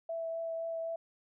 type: tone with vibrato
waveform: sine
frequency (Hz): 659.3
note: E5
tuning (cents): 0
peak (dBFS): -34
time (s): 0.09-0.96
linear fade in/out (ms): 5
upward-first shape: triangle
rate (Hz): 3.9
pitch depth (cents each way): 11
effects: none